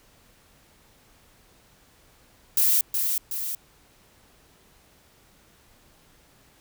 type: noise with echo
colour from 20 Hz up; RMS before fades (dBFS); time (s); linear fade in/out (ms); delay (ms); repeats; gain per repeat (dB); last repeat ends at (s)
violet; -20; 2.57-2.81; 2; 370; 2; -5; 3.55
effects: pink hiss -58 dBFS RMS until 6.6 s